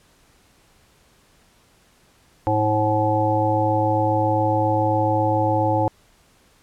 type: harmonic tone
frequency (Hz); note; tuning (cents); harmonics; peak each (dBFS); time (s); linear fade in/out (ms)
107.3; A2; -43; 1 / 3 / 5 / 7 / 8; -23 / -24 / -23 / -25 / -22; 2.47-5.88; 0
effects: pink hiss -57 dBFS RMS until 6.62 s + low-pass 12000 Hz 12 dB/octave